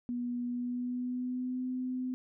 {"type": "tone with pitch glide", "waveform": "sine", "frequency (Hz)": [243.2, 254.4], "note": ["B3", "C4"], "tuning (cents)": [-26, -48], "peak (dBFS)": -32, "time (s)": [0.09, 2.14], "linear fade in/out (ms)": 0, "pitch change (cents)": 78, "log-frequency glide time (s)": [0.46, 1.65], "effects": []}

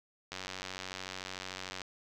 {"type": "click train", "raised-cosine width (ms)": 0.2, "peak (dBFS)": -22, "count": 141, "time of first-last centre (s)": [0.32, 1.817], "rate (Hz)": 93.5, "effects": []}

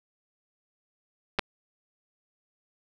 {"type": "clicks", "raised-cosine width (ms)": 0.3, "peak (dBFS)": -9, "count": 2, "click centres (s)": [1.388, 1.393], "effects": []}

